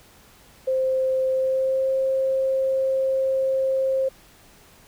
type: tone with pitch glide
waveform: sine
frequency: 523 to 530.9 Hz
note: C5 to C5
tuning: -1 to +25 cents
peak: -19 dBFS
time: 0.67-4.09 s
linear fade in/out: 10 ms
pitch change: +26 cents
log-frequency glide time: 1.3-1.92 s
effects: pink hiss -52 dBFS RMS until 4.87 s